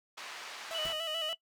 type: band-pass noise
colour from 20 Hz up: pink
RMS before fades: -45 dBFS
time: 0.17-0.93 s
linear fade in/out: 10 ms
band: 950 to 5000 Hz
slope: 12 dB/octave
type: tone with vibrato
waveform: sawtooth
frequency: 639 Hz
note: D#5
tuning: 46 cents sharp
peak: -34 dBFS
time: 0.71-1.33 s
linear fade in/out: 0 ms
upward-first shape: square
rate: 6.9 Hz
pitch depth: 53 cents each way
type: tone with tremolo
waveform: sine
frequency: 2960 Hz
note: F#7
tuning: in tune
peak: -33 dBFS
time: 0.74-1.35 s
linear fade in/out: 10 ms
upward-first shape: sine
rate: 2.6 Hz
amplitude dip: 30%
type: noise with exponential decay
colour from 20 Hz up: pink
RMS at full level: -42 dBFS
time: 0.85-1.04 s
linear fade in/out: 1 ms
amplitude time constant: 41 ms
effects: noise-tail reverb RT60 0.1 s tail -20 dB re dry